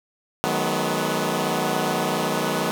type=chord; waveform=10% pulse; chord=G# minor seventh; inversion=second; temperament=equal with one note detuned; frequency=155.56 / 185 / 212.9 / 246.9 Hz; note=D#3 / F#3 / G#3 / B3; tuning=0 / 0 / +43 / 0 cents; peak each=-19 dBFS; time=0.44-2.71 s; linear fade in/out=0 ms; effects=none